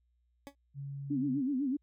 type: tone with exponential decay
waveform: 20% pulse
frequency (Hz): 280.7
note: C#4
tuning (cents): +22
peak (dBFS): -35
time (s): 0.47-0.55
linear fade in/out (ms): 0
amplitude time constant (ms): 17
type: tone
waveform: sine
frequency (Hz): 139.5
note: C#3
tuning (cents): +11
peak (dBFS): -38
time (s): 0.74-1.42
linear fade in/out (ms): 50
type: tone with vibrato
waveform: sine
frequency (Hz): 270.6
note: C#4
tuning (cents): -42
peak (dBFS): -29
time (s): 1.1-1.77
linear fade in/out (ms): 10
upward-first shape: sine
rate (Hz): 8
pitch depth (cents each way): 140
effects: added 60 Hz sine -70 dBFS peak until 1.82 s